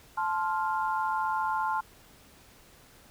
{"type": "chord", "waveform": "sine", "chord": "F major", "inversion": "first", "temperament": "just", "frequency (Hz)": [873.1, 1047.7, 1396.9], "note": ["A5", "C6", "F6"], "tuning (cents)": [-14, 2, 0], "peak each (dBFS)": [-29, -31, -34], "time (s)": [0.17, 1.81], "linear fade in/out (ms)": 10, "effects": ["pink hiss -56 dBFS RMS until 3.1 s"]}